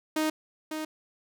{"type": "tone with echo", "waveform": "sawtooth", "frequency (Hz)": 311.1, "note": "D#4", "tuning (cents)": 0, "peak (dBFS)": -21, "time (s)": [0.16, 0.3], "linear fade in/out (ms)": 5, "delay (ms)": 550, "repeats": 1, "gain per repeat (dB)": -7, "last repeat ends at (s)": 0.85, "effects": []}